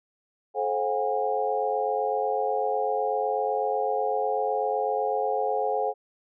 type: tone cluster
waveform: sine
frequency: 430.7 / 530 / 723 / 811 Hz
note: A4 / C5 / F#5 / G#5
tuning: -37 / +22 / -40 / -41 cents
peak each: -29 dBFS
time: 0.54-5.94 s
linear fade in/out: 50 ms
effects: none